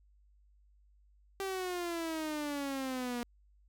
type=exponential sweep; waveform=sawtooth; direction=down; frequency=392 to 238 Hz; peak=-31 dBFS; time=1.4-3.23 s; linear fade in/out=0 ms; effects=added 50 Hz sine -62 dBFS peak until 3.68 s